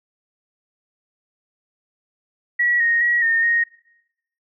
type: tone with pitch steps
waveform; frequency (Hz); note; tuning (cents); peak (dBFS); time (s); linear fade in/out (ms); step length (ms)
sine; 1928 / 1864 / 1912 / 1831 / 1866; B6 / A#6 / A#6 / A#6 / A#6; -42 / -1 / +43 / -32 / +1; -15; 2.59-3.64; 10; 210
effects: noise-tail reverb RT60 0.9 s tail -22 dB re dry